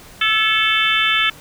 harmonic tone with a mistuned harmonic, 440 Hz, A4, in tune, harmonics 3 / 4 / 5 / 6 / 7 / 8, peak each -21 / -21 / -21 / -21 / -21 / -21 dBFS, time 0.21-1.3 s, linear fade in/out 5 ms, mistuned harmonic 4, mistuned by -40 cents, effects pink hiss -42 dBFS RMS until 1.4 s

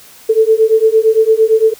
sine beating tone pair, 437.8 / 446.6 Hz, A4 / A4, -9 / +26 cents, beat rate 8.8 Hz, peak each -10 dBFS, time 0.29-1.74 s, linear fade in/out 10 ms, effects white hiss -40 dBFS RMS until 1.79 s

